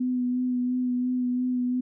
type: tone with vibrato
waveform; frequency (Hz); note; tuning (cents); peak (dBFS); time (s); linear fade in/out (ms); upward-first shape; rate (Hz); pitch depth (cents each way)
sine; 249.8; B3; +20; -23; 0-1.81; 10; sine; 2.9; 19
effects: none